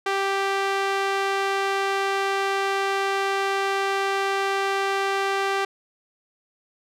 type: tone with band-pass filter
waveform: sawtooth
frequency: 392 Hz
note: G4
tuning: in tune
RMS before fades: -24 dBFS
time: 0.06-5.65 s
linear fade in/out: 5 ms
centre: 1500 Hz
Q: 0.59
effects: none